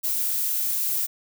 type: noise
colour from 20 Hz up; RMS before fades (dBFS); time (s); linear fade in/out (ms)
violet; -25; 0.03-1.07; 20
effects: none